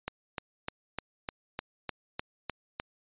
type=click train; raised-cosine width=0.3 ms; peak=-17 dBFS; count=10; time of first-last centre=0.08-2.799 s; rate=3.31 Hz; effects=resampled to 8000 Hz